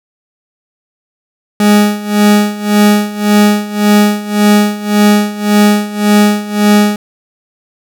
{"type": "tone with tremolo", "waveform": "40% pulse", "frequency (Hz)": 207.7, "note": "G#3", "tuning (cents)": 0, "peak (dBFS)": -3, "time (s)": [1.6, 6.96], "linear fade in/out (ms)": 2, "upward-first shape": "sine", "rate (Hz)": 1.8, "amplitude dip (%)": 85, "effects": []}